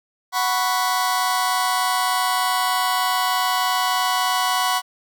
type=chord; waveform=sawtooth; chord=F# suspended fourth; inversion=none; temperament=just; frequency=740 / 986.7 / 1110 Hz; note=F#5 / B5 / C#6; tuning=0 / -2 / +2 cents; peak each=-19 dBFS; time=0.32-4.82 s; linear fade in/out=50 ms; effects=none